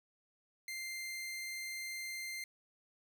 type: tone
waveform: sawtooth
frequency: 2093 Hz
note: C7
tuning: in tune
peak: -37 dBFS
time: 0.68-2.44 s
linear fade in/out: 2 ms
effects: none